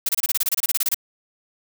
blue noise bursts, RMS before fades -20 dBFS, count 16, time 0.06-0.945 s, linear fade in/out 5 ms, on 30 ms, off 27 ms, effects none

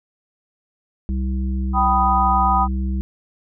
harmonic tone, 64.8 Hz, C2, 16 cents flat, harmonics 1 / 3 / 5, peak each -20 / -26 / -35 dBFS, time 1.09-3.01 s, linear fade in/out 0 ms
sine chord, G augmented, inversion none, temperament equal with one note detuned, 776.8 / 987.8 / 1244.5 Hz, G5 / B5 / D#6, -16 / 0 / 0 cents, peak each -19 dBFS, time 1.73-2.68 s, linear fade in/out 50 ms
effects none

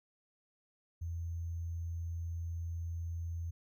sine tone with sample-and-hold, 84 Hz, E2, 33 cents sharp, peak -36 dBFS, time 1.01-3.51 s, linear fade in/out 10 ms, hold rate 6300 Hz, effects none

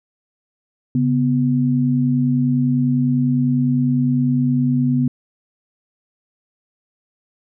sine tone pair together, 138.34 / 248.2 Hz, C#3 / B3, -3 / +9 cents, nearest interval minor seventh, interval 1012 cents, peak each -18 / -16 dBFS, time 0.95-5.08 s, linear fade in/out 2 ms, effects none

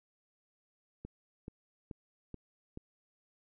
click train, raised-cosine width 3 ms, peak -30 dBFS, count 5, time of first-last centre 1.05-2.774 s, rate 2.32 Hz, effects none

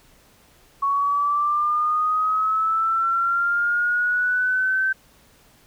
sine linear sweep, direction up, 1108.7 to 1551 Hz, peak -18 dBFS, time 0.82-4.93 s, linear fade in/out 10 ms, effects pink hiss -55 dBFS RMS until 5.66 s

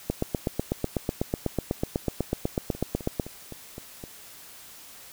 two click trains, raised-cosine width 2 ms, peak -24 / -11 dBFS, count 6 / 26, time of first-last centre 2.75-4.039 / 0.1-3.198 s, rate 3.88 / 8.07 Hz, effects white hiss -47 dBFS RMS until 5.12 s

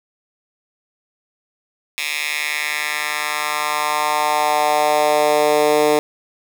10% pulse tone with high-pass filter sweep, 150 Hz, D3, 37 cents sharp, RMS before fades -18 dBFS, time 1.98-5.99 s, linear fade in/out 0 ms, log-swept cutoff 2600 to 400 Hz, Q 2.2, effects 7-bit

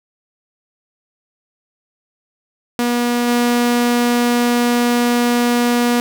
sawtooth tone with level steps, 240.8 Hz, B3, 44 cents flat, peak -11 / -9 dBFS, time 2.79-6 s, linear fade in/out 0 ms, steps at 3.27 s, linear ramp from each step 20 ms, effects none

